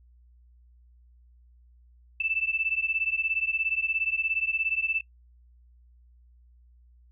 sine beating tone pair, 2637 / 2654 Hz, E7 / E7, 0 / +11 cents, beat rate 17 Hz, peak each -28 dBFS, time 2.2-5.01 s, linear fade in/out 5 ms, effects noise-tail reverb RT60 0.1 s tail -21 dB re dry + added 60 Hz sine -54 dBFS peak until 7.11 s

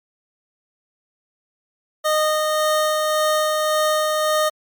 25% pulse tone with tremolo, 616 Hz, D#5, 17 cents flat, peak -12 dBFS, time 2.04-4.5 s, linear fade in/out 20 ms, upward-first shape sine, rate 1.8 Hz, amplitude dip 25%, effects MP3 96 kbps

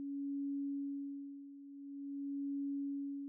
sine tone with tremolo, 280.2 Hz, C#4, 19 cents sharp, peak -36 dBFS, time 0-3.28 s, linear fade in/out 0 ms, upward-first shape sine, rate 0.47 Hz, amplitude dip 80%, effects none

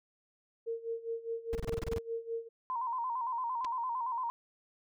sine tone with tremolo, 458.8 Hz, A#4, 28 cents flat, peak -32 dBFS, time 0.66-2.49 s, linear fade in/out 20 ms, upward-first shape sine, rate 4.9 Hz, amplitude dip 85%
brown noise bursts, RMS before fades -35 dBFS, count 10, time 1.53-1.982 s, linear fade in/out 0 ms, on 20 ms, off 28 ms
sine tone with vibrato, 977 Hz, B5, 19 cents flat, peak -32 dBFS, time 2.7-4.3 s, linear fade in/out 0 ms, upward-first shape square, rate 8.8 Hz, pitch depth 79 cents each way
clicks, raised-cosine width 0.2 ms, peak -27 dBFS, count 2, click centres 3.646 / 3.649 s
effects none

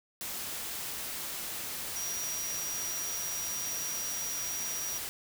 sine tone in noise, 5760 Hz, F#8, 47 cents flat, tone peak -35 dBFS, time 1.96-4.98 s, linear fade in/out 0 ms, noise white, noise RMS -38 dBFS, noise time 0.21-5.09 s, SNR 0 dB, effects none

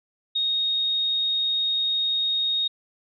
sine tone, 3729 Hz, A#7, in tune, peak -21 dBFS, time 0.35-2.68 s, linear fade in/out 10 ms, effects none

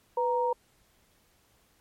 sine tone pair together, 495.3 / 935 Hz, B4 / A#5, +5 / +5 cents, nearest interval major seventh, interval 1100 cents, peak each -27 dBFS, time 0.17-0.53 s, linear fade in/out 5 ms, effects pink hiss -66 dBFS RMS until 1.8 s + MP3 64 kbps

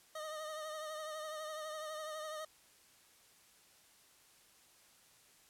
25% pulse tone with vibrato, 619 Hz, D#5, 9 cents flat, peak -38 dBFS, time 0.15-2.45 s, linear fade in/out 5 ms, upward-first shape triangle, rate 12 Hz, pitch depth 46 cents each way, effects white hiss -65 dBFS RMS until 5.49 s + low-pass 12000 Hz 12 dB/octave

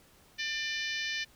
harmonic tone, 596 Hz, D5, 25 cents sharp, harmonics 3 / 4 / 5 / 6 / 7 / 8 / 9 / 10, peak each -36 / -38 / -40 / -42 / -43 / -44 / -45 / -46 dBFS, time 0.38-1.25 s, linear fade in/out 20 ms, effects pink hiss -61 dBFS RMS until 1.35 s

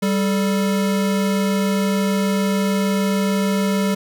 square tone pair together, 195.7 / 434.4 Hz, G3 / A4, -3 / -22 cents, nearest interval octave + major second, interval 1381 cents, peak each -18 / -26 dBFS, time 0.02-3.95 s, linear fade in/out 10 ms, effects none

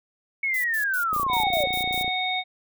sine linear sweep, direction down, 2220 to 531 Hz, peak -22 dBFS, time 0.43-1.66 s, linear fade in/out 5 ms
violet noise bursts, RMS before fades -35 dBFS, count 8, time 0.54-2.026 s, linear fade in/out 0 ms, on 100 ms, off 98 ms
click train, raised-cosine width 2 ms, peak -23 dBFS, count 29, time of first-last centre 1.13-2.079 s, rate 29.5 Hz
harmonic tone, 740 Hz, F#5, in tune, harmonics 1 / 3 / 5, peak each -28 / -28 / -28 dBFS, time 1.28-2.44 s, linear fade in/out 50 ms
effects none

